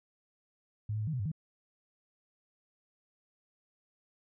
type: tone with pitch steps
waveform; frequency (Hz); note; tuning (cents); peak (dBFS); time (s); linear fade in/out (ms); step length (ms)
sine; 105.8 / 108 / 107 / 157.9 / 126.6 / 100 / 157.7; G#2 / A2 / A2 / D#3 / B2 / G2 / D#3; +33 / -32 / -48 / +26 / +43 / +35 / +24; -31; 0.89-1.317; 5; 61
effects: none